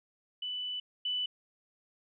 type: tone pair in turn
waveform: sine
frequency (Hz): 2985 / 2985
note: F#7 / F#7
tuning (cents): +15 / +15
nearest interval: unison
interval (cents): 0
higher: neither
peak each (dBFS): -34 / -30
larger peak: second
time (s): 0.42-0.8 / 1.05-1.26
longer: first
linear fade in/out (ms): 5
effects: none